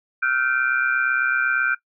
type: tone cluster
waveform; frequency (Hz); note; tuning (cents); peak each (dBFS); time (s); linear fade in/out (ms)
sine; 1337 / 1415 / 1543 / 2382; E6 / F6 / G6 / D7; +24 / +22 / -28 / +24; -29 / -22 / -21 / -28; 0.22-1.75; 10
effects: noise-tail reverb RT60 0.1 s tail -18 dB re dry